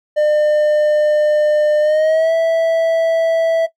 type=tone with pitch glide; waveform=triangle; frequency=602 to 656.5 Hz; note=D5 to E5; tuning=+43 to -7 cents; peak=-9 dBFS; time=0.16-3.67 s; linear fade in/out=20 ms; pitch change=+150 cents; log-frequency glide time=1.81-2.33 s; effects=noise-tail reverb RT60 0.1 s tail -17 dB re dry